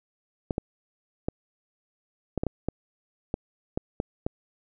clicks, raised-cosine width 2 ms, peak -13 dBFS, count 11, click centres 0.508 / 0.581 / 1.285 / 2.377 / 2.435 / 2.467 / 2.686 / 3.341 / 3.775 / 4.001 / 4.265 s, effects none

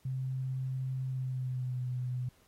sine tone with pitch glide, 130.81 to 125.55 Hz, C3 to B2, 0 to +29 cents, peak -32 dBFS, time 0.05-2.29 s, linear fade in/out 5 ms, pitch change -71 cents, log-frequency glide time 1.05-1.84 s, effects pink hiss -67 dBFS RMS until 2.47 s + AAC 48 kbps

